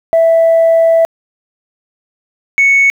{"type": "tone pair in turn", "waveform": "sine", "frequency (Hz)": [659, 2215], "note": ["E5", "C#7"], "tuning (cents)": [-1, -2], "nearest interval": "octave + major sixth", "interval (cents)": 2099, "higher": "second", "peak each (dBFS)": -4, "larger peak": "neither", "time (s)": [[0.13, 1.05], [2.58, 2.9]], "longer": "first", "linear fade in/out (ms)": 0, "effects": ["tanh soft clip ceiling -3 dBFS", "7-bit"]}